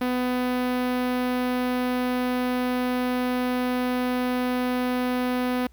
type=tone with notch filter; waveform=sawtooth; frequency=250 Hz; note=B3; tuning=21 cents sharp; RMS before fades=-25 dBFS; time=0.01-5.67 s; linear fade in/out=5 ms; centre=7400 Hz; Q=0.51; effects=added 60 Hz sine -49 dBFS peak until 5.72 s + pink hiss -64 dBFS RMS until 5.72 s

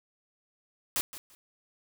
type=noise with echo; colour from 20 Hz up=white; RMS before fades=-29 dBFS; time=0.96-1.01 s; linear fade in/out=0 ms; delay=170 ms; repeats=2; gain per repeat=-14 dB; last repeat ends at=1.35 s; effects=none

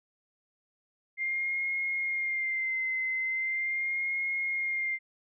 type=tone with vibrato; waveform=sine; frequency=2104 Hz; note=C7; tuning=9 cents sharp; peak=-28 dBFS; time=1.17-4.99 s; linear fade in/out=50 ms; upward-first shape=sine; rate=0.4 Hz; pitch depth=38 cents each way; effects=none

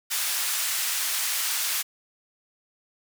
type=band-pass noise; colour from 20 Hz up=white; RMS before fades=-27 dBFS; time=0.1-1.83 s; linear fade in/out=20 ms; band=1200 to 15000 Hz; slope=12 dB/octave; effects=none

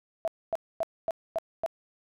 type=tone bursts; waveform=sine; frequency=659.3 Hz; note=E5; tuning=in tune; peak=-25 dBFS; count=6; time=0.25-1.662 s; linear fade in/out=0 ms; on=27 ms; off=250 ms; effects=none

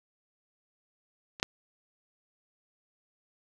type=clicks; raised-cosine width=0.2 ms; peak=-25 / -6 dBFS; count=2; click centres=1.399 / 1.429 s; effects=none

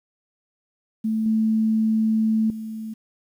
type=tone with level steps; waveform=sine; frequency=220 Hz; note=A3; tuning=in tune; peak=-20 / -17 / -29 dBFS; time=1.04-2.94 s; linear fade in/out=10 ms; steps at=1.26 / 2.5 s; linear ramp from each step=2 ms; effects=9-bit

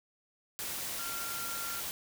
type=tone in noise; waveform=sine; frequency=1381 Hz; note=F6; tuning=20 cents flat; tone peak=-41 dBFS; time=0.99-1.8 s; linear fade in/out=0 ms; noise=white; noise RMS=-38 dBFS; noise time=0.59-1.91 s; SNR=-6 dB; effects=none

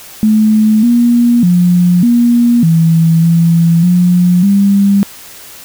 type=tone with pitch steps; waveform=sine; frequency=216 / 238.8 / 177.2 / 238.4 / 163.9 / 167.3 / 178 / 199.2 Hz; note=A3 / A#3 / F3 / A#3 / E3 / E3 / F3 / G3; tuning=-32 / +42 / +25 / +39 / -10 / +26 / +33 / +28 cents; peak=-5 dBFS; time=0.23-5.03 s; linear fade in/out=0 ms; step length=600 ms; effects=white hiss -33 dBFS RMS until 5.64 s

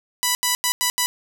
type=tone bursts at uneven times; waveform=5% pulse; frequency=987.8 Hz; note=B5; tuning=in tune; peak=-6 dBFS; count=5; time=0.23-0.35 / 0.43-0.55 / 0.64-0.72 / 0.81-0.9 / 0.98-1.06 s; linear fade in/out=0 ms; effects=none

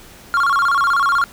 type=tone with vibrato; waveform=triangle; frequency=1244.5 Hz; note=D#6; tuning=in tune; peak=-11 dBFS; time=0.34-1.24 s; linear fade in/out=0 ms; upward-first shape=square; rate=16 Hz; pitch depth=200 cents each way; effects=pink hiss -42 dBFS RMS until 1.32 s

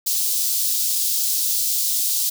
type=high-pass noise; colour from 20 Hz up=white; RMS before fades=-21 dBFS; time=0.06-2.3 s; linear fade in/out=10 ms; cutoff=4000 Hz; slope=24 dB/octave; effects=none

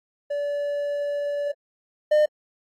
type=tone pair in turn; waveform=triangle; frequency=577 / 604.5 Hz; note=D5 / D5; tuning=-31 / +50 cents; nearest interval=minor second; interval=81 cents; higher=second; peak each=-22 / -13 dBFS; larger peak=second; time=0.3-1.52 / 2.11-2.26 s; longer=first; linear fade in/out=10 ms; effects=AAC 48 kbps

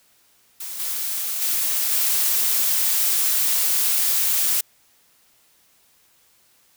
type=noise with level steps; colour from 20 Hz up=blue; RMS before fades=-32 / -26 / -22 / -20 dBFS; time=0.6-4.61 s; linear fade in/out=5 ms; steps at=0.79 / 1.41 / 1.91 s; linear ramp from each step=10 ms; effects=white hiss -59 dBFS RMS until 6.76 s

